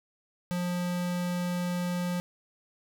square tone, 177.3 Hz, F3, 26 cents sharp, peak -29 dBFS, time 0.51-2.2 s, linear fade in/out 0 ms, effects none

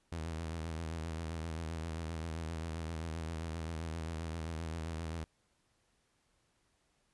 sawtooth tone with vibrato, 81.3 Hz, E2, 23 cents flat, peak -34 dBFS, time 0.12-5.24 s, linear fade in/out 0 ms, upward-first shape sine, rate 7.6 Hz, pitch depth 66 cents each way, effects pink hiss -75 dBFS RMS until 7.13 s + resampled to 24000 Hz

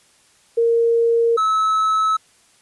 sine / triangle tone pair in turn, 463.8 / 1297.1 Hz, A#4 / E6, -9 / -28 cents, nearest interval octave + tritone, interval 1781 cents, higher second, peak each -13 dBFS, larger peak neither, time 0.57-1.37 / 1.37-2.17 s, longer neither, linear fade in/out 10 ms, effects white hiss -55 dBFS RMS until 2.61 s + resampled to 24000 Hz

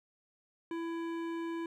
sine tone with hard clipping, 333.1 Hz, E4, 18 cents sharp, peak -37 dBFS, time 0.71-1.66 s, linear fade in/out 2 ms, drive 14 dB, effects none

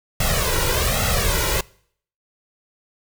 pink noise with flanger, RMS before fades -20 dBFS, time 0.2-1.61 s, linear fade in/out 5 ms, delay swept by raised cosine 1.5 to 2.09 ms, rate 1.2 Hz, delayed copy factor +1, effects noise-tail reverb RT60 0.6 s tail -24 dB re dry

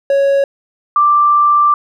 triangle / sine tone pair in turn, 554.4 / 1177.5 Hz, C#5 / D6, 0 / +4 cents, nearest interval octave + minor second, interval 1304 cents, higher second, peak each -7 / -7 dBFS, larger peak neither, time 0.1-0.44 / 0.96-1.74 s, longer second, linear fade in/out 2 ms, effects none

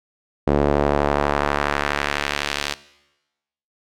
sawtooth tone with band-pass filter sweep, 72.1 Hz, D2, 31 cents flat, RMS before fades -21 dBFS, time 0.47-2.74 s, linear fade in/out 5 ms, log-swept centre 420 to 3900 Hz, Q 0.99, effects noise-tail reverb RT60 1.0 s tail -19 dB re dry

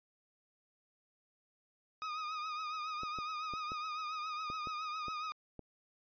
40% pulse tone with vibrato, 1244.5 Hz, D#6, in tune, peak -37 dBFS, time 2.02-5.32 s, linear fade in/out 0 ms, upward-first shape triangle, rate 7.2 Hz, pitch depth 63 cents each way
clicks, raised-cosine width 2 ms, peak -33 dBFS, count 8, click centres 3.034 / 3.187 / 3.537 / 3.719 / 4.501 / 4.672 / 5.083 / 5.593 s
effects resampled to 11025 Hz

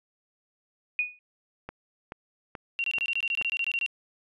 sine tone with exponential decay, 2475 Hz, D#7, 10 cents flat, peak -20 dBFS, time 0.99-1.19 s, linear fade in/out 1 ms, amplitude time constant 43 ms
click train, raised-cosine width 0.5 ms, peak -22 dBFS, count 5, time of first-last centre 1.69-3.414 s, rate 2.32 Hz
sine tone bursts, 2755 Hz, F7, 24 cents flat, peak -25 dBFS, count 15, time 2.79-3.862 s, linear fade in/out 0 ms, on 50 ms, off 23 ms
effects resampled to 24000 Hz

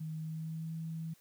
sine tone with pitch glide, 157.7 to 162.13 Hz, D#3 to E3, +24 to -28 cents, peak -37 dBFS, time 0-1.14 s, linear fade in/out 10 ms, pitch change +48 cents, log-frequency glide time 0.17-0.74 s, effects white hiss -66 dBFS RMS until 1.2 s

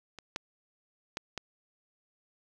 clicks, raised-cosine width 0.2 ms, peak -27 / -16 / -17 / -18 dBFS, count 4, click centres 0.187 / 0.361 / 1.171 / 1.377 s, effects none

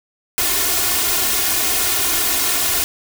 white noise with comb filter, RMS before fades -18 dBFS, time 0.38-2.84 s, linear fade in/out 0 ms, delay 2.8 ms, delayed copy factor +0.85, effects none

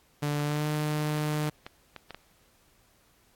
sawtooth tone with pitch glide, 146.83 to 151.22 Hz, D3 to D#3, 0 to -49 cents, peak -23 dBFS, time 0.22-1.5 s, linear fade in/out 10 ms, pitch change +51 cents, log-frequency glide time 0.43-0.66 s
clicks, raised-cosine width 0.3 ms, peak -24 dBFS, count 8, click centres 1.18 / 1.341 / 1.44 / 1.475 / 1.665 / 1.963 / 2.107 / 2.146 s
effects pink hiss -64 dBFS RMS until 3.35 s + AAC 64 kbps

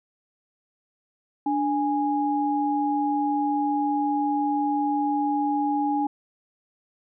sine tone pair together, 292.4 / 827 Hz, D4 / G#5, -7 / -8 cents, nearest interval octave + tritone, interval 1799 cents, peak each -24 dBFS, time 1.46-6.07 s, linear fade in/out 5 ms, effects none

